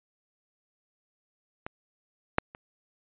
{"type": "clicks", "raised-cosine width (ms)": 0.5, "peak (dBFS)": [-20, -6, -28], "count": 3, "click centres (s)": [1.665, 2.384, 2.549], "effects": ["resampled to 8000 Hz"]}